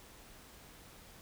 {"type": "silence", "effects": ["pink hiss -56 dBFS RMS until 1.21 s"]}